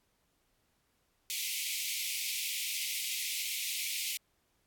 pink high-pass noise, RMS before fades -36 dBFS, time 1.3-4.17 s, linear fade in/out 0 ms, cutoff 2100 Hz, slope 96 dB/octave, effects pink hiss -75 dBFS RMS until 4.66 s + AAC 64 kbps

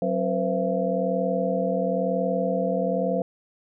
sine tone cluster, 186.4 / 266.4 / 477 / 518 / 674 Hz, F#3 / C4 / A#4 / C5 / E5, +13 / +31 / +40 / -17 / +38 cents, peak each -27 / -32 / -30 / -26 / -28 dBFS, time 0.02-3.22 s, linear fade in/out 2 ms, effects none

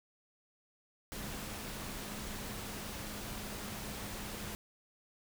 sine tone in noise, 207.7 Hz, G#3, in tune, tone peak -49 dBFS, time 1.12-4.55 s, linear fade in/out 0 ms, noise pink, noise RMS -43 dBFS, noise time 1.12-4.55 s, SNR -9 dB, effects none

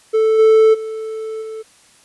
triangle tone with level steps, 440 Hz, A4, in tune, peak -9 / -5 / -21 / -24 dBFS, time 0.13-1.63 s, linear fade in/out 20 ms, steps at 0.38 / 0.73 / 1.41 s, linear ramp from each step 20 ms, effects white hiss -50 dBFS RMS until 2.04 s + resampled to 24000 Hz

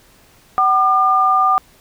sine tone pair together, 757.8 / 1203 Hz, F#5 / D6, +41 / +41 cents, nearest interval minor sixth, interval 800 cents, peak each -16 / -12 dBFS, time 0.58-1.58 s, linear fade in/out 0 ms, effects pink hiss -50 dBFS RMS until 1.8 s

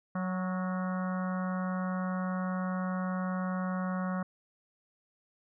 harmonic tone with a mistuned harmonic, 185 Hz, F#3, in tune, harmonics 1 / 3 / 4 / 5 / 6 / 7 / 8 / 9 / 10, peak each -31 / -41 / -44 / -50 / -41 / -45 / -45 / -56 / -51 dBFS, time 0.15-4.23 s, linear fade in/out 5 ms, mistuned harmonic 8, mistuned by -37 cents, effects none

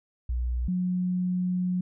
sine tone pair in turn, 60.8 / 181.3 Hz, B1 / F#3, -26 / -35 cents, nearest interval octave + perfect fifth, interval 1891 cents, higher second, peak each -25 / -24 dBFS, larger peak second, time 0.29-0.68 / 0.68-1.81 s, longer second, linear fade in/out 5 ms, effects none

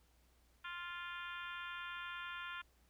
harmonic tone, 349.2 Hz, F4, in tune, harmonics 3 / 4 / 5 / 6 / 7 / 8 / 9 / 10, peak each -50 / -47 / -51 / -59 / -53 / -56 / -56 / -58 dBFS, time 0.64-2.62 s, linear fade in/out 10 ms, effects added 60 Hz sine -70 dBFS peak until 2.89 s + pink hiss -74 dBFS RMS until 2.89 s

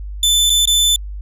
sawtooth tone with dropouts, 3520 Hz, A7, in tune, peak -8 dBFS, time 0.23-0.96 s, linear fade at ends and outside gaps 2 ms, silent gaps 0.497-0.501 / 0.655-0.674 s, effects added 50 Hz sine -25 dBFS peak until 1.21 s + resampled to 32000 Hz

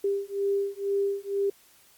sine beating tone pair, 397.2 / 399.3 Hz, G4 / G4, +23 / +32 cents, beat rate 2.1 Hz, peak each -28 dBFS, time 0.04-1.5 s, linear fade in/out 5 ms, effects white hiss -58 dBFS RMS until 1.97 s + Opus 48 kbps

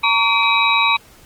sine tone cluster, 920 / 1131 / 2324 / 2520 / 3853 Hz, A#5 / C#6 / D7 / D#7 / B7, -23 / +34 / -19 / +21 / -44 cents, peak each -19 dBFS, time 0.03-0.97 s, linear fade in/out 10 ms, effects pink hiss -47 dBFS RMS until 1.25 s + Opus 24 kbps

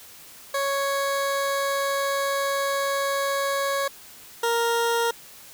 20% pulse tone pair in turn, 554.4 / 466.2 Hz, C#5 / A#4, 0 / 0 cents, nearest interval minor third, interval 300 cents, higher first, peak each -18 / -16 dBFS, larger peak second, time 0.54-3.88 / 4.43-5.11 s, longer first, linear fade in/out 5 ms, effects white hiss -46 dBFS RMS until 5.53 s

